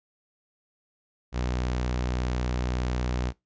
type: tone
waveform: sawtooth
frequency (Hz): 61.74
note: B1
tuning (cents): 0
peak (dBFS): -22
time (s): 1.32-3.33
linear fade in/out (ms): 50
effects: noise-tail reverb RT60 0.2 s tail -23 dB re dry + resampled to 16000 Hz